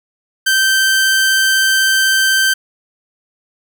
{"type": "tone", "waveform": "sawtooth", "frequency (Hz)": 1556, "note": "G6", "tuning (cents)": -13, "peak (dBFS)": -7, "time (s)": [0.46, 2.54], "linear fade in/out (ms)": 10, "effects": []}